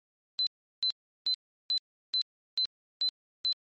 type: tone bursts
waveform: sine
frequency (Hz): 4048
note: B7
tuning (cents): +42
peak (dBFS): -25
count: 8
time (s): 0.39-3.526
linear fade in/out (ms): 0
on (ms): 77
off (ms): 360
effects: MP3 32 kbps